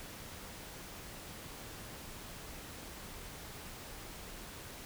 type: silence
effects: pink hiss -48 dBFS RMS until 4.85 s